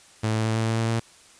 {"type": "tone with pitch steps", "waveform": "sawtooth", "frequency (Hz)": [109.7, 110.46, 111.23, 112.01, 112.78, 113.57, 114.36], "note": ["A2", "A2", "A2", "A2", "A2", "A#2", "A#2"], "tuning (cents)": [-5, 7, 19, 31, 43, -45, -33], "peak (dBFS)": -18, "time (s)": [0.23, 1], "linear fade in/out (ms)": 10, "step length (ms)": 110, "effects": ["white hiss -52 dBFS RMS until 1.39 s", "resampled to 22050 Hz"]}